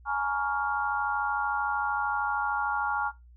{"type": "chord", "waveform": "sine", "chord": "Bb minor seventh", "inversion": "third", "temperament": "just", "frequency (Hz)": [839.1, 932.3, 1118.8, 1398.5], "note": ["Ab5", "Bb5", "Db6", "F6"], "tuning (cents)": [18, 0, 16, 2], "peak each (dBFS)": [-30, -35, -33, -31], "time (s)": [0.05, 3.12], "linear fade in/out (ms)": 50, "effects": ["noise-tail reverb RT60 0.2 s tail -17 dB re dry", "added 60 Hz sine -50 dBFS peak until 3.36 s"]}